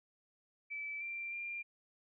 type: tone with pitch steps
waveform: sine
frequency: 2311 / 2361 / 2389 Hz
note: D7 / D7 / D7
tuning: -28 / +9 / +29 cents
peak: -39 dBFS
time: 0.7-1.63 s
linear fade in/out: 20 ms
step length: 310 ms
effects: none